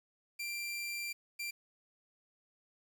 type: tone bursts at uneven times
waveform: sawtooth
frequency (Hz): 2365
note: D7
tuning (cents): +12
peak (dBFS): -34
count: 2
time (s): 0.39-1.13 / 1.39-1.51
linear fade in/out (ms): 10
effects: 10-bit